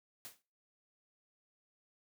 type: noise with exponential decay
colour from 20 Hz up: white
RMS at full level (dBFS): -44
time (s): 0.25-0.42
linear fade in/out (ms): 0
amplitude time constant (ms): 35
effects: noise-tail reverb RT60 0.4 s tail -24 dB re dry + high-pass 100 Hz 12 dB/octave